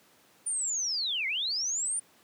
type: linear two-way sweep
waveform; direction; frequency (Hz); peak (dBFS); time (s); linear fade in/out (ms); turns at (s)
sine; down then up; 9330 to 2027 to 9330; -28; 0.46-2; 10; 1.27
effects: pink hiss -61 dBFS RMS until 2.23 s + high-pass 200 Hz 12 dB/octave